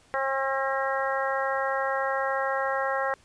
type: harmonic tone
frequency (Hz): 269.3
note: C#4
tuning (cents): -50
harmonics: 2 / 3 / 4 / 5 / 6 / 7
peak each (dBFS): -29 / -31 / -32 / -33 / -34 / -34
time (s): 0.14-3.14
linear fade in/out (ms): 0
effects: pink hiss -59 dBFS RMS until 3.24 s + resampled to 22050 Hz